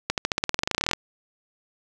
accelerating click train, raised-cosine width 0.2 ms, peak -5 dBFS, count 20, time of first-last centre 0.1-0.934 s, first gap 78 ms, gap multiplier 0.93, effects none

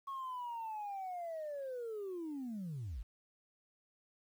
sine linear sweep, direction down, 1103 to 42.47 Hz, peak -38 dBFS, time 0.07-3.03 s, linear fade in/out 10 ms, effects tanh soft clip ceiling -37 dBFS + 11-bit

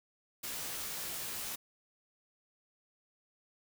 white noise with comb filter, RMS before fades -40 dBFS, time 0.43-1.56 s, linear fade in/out 10 ms, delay 16 ms, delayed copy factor -0.65, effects none

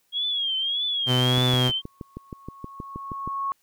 sine tone with vibrato, 3278 Hz, G#7, 23 cents flat, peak -23 dBFS, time 0.12-1.82 s, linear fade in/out 50 ms, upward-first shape triangle, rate 1.7 Hz, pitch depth 120 cents each way
sawtooth tone, 125.9 Hz, B2, 34 cents sharp, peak -16 dBFS, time 1.06-1.72 s, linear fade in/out 50 ms
click train, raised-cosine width 3 ms, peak -21 dBFS, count 13, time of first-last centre 1.38-3.276 s, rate 6.33 Hz
sine tone with exponential growth, 1100 Hz, C#6, 14 cents flat, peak -23 dBFS, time 1.68-3.52 s, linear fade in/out 0 ms, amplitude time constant 400 ms
effects white hiss -68 dBFS RMS until 3.62 s

